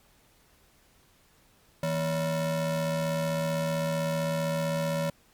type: ring-modulated tone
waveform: square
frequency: 200.9 Hz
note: G3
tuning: 43 cents sharp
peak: -24 dBFS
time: 1.83-5.1 s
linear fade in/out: 2 ms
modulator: 364 Hz
effects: pink hiss -62 dBFS RMS until 5.33 s + MP3 96 kbps